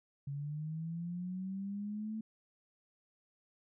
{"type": "linear sweep", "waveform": "sine", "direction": "up", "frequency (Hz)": [138.59, 221.1], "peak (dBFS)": -37, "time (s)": [0.27, 2.21], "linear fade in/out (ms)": 5, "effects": []}